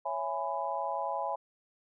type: chord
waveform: sine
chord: C# minor seventh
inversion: none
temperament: just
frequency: 554.4 / 665.2 / 831.5 / 997.9 Hz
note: C#5 / E5 / G#5 / B5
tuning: 0 / +16 / +2 / +18 cents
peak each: -38 / -37 / -35 / -36 dBFS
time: 0.05-1.36 s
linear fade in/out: 10 ms
effects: none